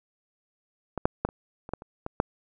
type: clicks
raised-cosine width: 1 ms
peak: -16 / -6 / -10 / -25 / -26 / -15 / -28 / -18 / -7 dBFS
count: 9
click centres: 0.977 / 1.055 / 1.25 / 1.289 / 1.691 / 1.736 / 1.821 / 2.064 / 2.201 s
effects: none